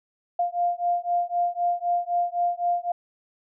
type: beating tone pair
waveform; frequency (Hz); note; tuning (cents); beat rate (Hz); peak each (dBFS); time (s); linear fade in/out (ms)
sine; 698.5 / 702.4; F5 / F5; 0 / +10; 3.9; -25; 0.39-2.92; 5
effects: none